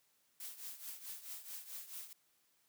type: noise with tremolo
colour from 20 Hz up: blue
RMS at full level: -45 dBFS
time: 0.4-2.13 s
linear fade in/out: 2 ms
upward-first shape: triangle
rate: 4.6 Hz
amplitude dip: 80%
effects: white hiss -75 dBFS RMS until 2.68 s + high-pass 80 Hz 12 dB/octave